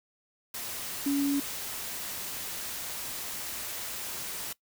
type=tone in noise; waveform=sine; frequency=281.4 Hz; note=C#4; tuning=26 cents sharp; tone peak=-24 dBFS; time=1.06-1.4 s; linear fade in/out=5 ms; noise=white; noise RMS=-37 dBFS; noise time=0.54-4.53 s; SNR=+10 dB; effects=noise-tail reverb RT60 0.1 s tail -20 dB re dry